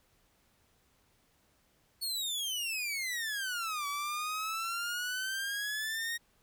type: exponential two-way sweep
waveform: sawtooth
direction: down then up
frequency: 4431 to 1137 to 1876 Hz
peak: -30 dBFS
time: 2.01-6.18 s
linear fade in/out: 20 ms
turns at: 3.87 s
effects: pink hiss -70 dBFS RMS until 6.42 s